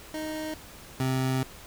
25% pulse tone pair in turn, 311.1 / 130.8 Hz, D#4 / C3, 0 / 0 cents, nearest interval octave + minor third, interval 1500 cents, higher first, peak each -28 / -21 dBFS, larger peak second, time 0.14-0.54 / 1-1.43 s, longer second, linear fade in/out 2 ms, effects pink hiss -47 dBFS RMS until 1.66 s

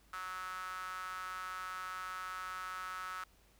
sawtooth tone with high-pass filter, 185 Hz, F#3, in tune, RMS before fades -43 dBFS, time 0.13-3.24 s, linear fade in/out 5 ms, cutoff 1300 Hz, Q 7, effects added 50 Hz sine -66 dBFS peak until 3.59 s + pink hiss -68 dBFS RMS until 3.59 s

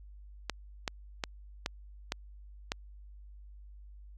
clicks, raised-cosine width 0.2 ms, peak -14 dBFS, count 6, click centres 0.497 / 0.878 / 1.238 / 1.661 / 2.121 / 2.719 s, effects added 50 Hz sine -48 dBFS peak until 4.17 s + AAC 48 kbps

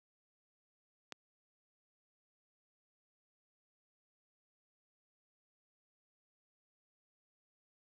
click, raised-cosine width 0.2 ms, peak -25 dBFS, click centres 1.123 s, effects high-pass 200 Hz 12 dB/octave

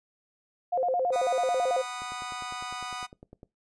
sine tone with vibrato, 608 Hz, D#5, 40 cents flat, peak -24 dBFS, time 0.72-1.82 s, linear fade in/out 10 ms, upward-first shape square, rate 9.1 Hz, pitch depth 270 cents each way
sawtooth chord, B major, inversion second, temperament just, 740.8 / 987.8 / 1234.7 Hz, F#5 / B5 / D#6, +2 / 0 / -14 cents, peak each -35 / -38 / -34 dBFS, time 1.12-3.07 s, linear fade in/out 20 ms
click train, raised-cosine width 2 ms, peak -33 dBFS, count 15, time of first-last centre 2.02-3.431 s, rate 9.92 Hz
effects noise-tail reverb RT60 0.2 s tail -20 dB re dry + resampled to 22050 Hz

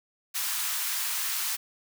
white high-pass noise, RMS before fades -30 dBFS, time 0.34-1.57 s, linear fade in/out 20 ms, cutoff 940 Hz, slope 24 dB/octave, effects none

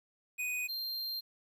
square tone pair in turn, 2489 / 4179 Hz, D#7 / C8, 0 / -3 cents, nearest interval major sixth, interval 897 cents, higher second, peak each -34 / -36 dBFS, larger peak first, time 0.38-0.68 / 0.68-1.21 s, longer second, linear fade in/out 20 ms, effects 11-bit

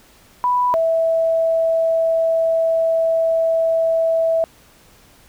sine tone pair in turn, 988 / 655 Hz, B5 / E5, 0 / -11 cents, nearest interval perfect fifth, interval 711 cents, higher first, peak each -14 dBFS, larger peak neither, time 0.44-0.74 / 0.74-4.44 s, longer second, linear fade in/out 0 ms, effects pink hiss -50 dBFS RMS until 5.28 s

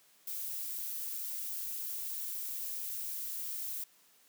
violet noise, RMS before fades -39 dBFS, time 0.27-3.84 s, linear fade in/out 5 ms, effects white hiss -65 dBFS RMS until 4.28 s + high-pass 150 Hz 12 dB/octave

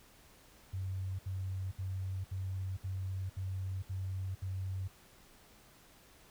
sine tone bursts, 94.6 Hz, F#2, 39 cents sharp, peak -35 dBFS, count 8, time 0.73-4.879 s, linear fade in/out 10 ms, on 460 ms, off 67 ms, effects pink hiss -61 dBFS RMS until 6.3 s

